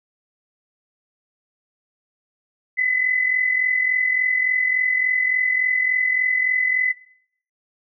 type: tone pair together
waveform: sine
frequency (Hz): 1975.5 / 2019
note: B6 / B6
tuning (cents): 0 / +38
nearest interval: unison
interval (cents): 38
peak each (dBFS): -26 / -18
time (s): 2.77-6.93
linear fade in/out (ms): 20
effects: noise-tail reverb RT60 0.6 s tail -17 dB re dry